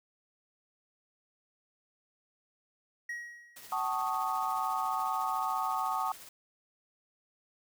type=tone with exponential decay; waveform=triangle; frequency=1900 Hz; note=A#6; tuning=33 cents sharp; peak=-32 dBFS; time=3.09-3.83 s; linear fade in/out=5 ms; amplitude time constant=160 ms
type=noise with tremolo; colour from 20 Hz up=white; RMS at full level=-48 dBFS; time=3.56-6.29 s; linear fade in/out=5 ms; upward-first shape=triangle; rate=14 Hz; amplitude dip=45%
type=chord; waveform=sine; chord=D# half-diminished seventh; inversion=first; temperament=equal with one note detuned; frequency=757.7 / 880 / 1108.7 / 1244.5 Hz; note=F#5 / A5 / C#6 / D#6; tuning=+41 / 0 / 0 / 0 cents; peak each=-35 dBFS; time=3.72-6.12 s; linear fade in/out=2 ms
effects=none